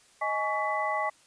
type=tone cluster; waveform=sine; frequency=626 / 838 / 1127 / 1993 Hz; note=D#5 / G#5 / C#6 / B6; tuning=+10 / +15 / +28 / +15 cents; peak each=-33 / -31 / -31 / -33 dBFS; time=0.21-1.1 s; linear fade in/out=10 ms; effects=white hiss -60 dBFS RMS until 1.26 s + resampled to 22050 Hz